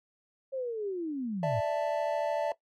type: linear sweep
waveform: sine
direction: down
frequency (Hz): 544 to 94.3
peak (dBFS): -31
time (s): 0.52-1.61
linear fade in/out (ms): 20
type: chord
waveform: triangle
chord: D suspended second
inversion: none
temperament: just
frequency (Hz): 587.3 / 660.7 / 881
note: D5 / E5 / A5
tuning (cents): 0 / +4 / +2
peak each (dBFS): -29 / -29 / -33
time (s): 1.43-2.52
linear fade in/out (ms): 2
effects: noise-tail reverb RT60 0.1 s tail -17 dB re dry